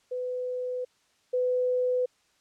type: tone pair in turn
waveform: sine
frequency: 501 / 501 Hz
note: B4 / B4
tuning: +25 / +25 cents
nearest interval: unison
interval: 0 cents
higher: neither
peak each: -29 / -23 dBFS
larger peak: second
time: 0.11-0.85 / 1.33-2.06 s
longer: first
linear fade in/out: 10 ms
effects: white hiss -67 dBFS RMS until 2.4 s + low-pass 7000 Hz 12 dB/octave